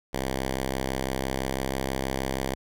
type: tone with pitch glide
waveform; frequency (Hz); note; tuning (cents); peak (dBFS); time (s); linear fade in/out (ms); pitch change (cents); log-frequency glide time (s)
5% pulse; 65.9 to 66.32; C2 to C2; +13 to +24; -16; 0.13-2.55; 10; +11; 1.18-1.71
effects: none